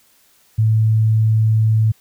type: tone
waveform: sine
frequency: 110 Hz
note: A2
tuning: in tune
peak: -11 dBFS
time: 0.58-1.92 s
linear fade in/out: 10 ms
effects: white hiss -55 dBFS RMS until 2 s